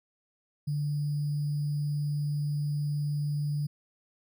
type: tone with sample-and-hold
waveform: sine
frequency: 146.83 Hz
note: D3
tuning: in tune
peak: -27 dBFS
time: 0.67-3.67 s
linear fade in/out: 10 ms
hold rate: 4900 Hz
effects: none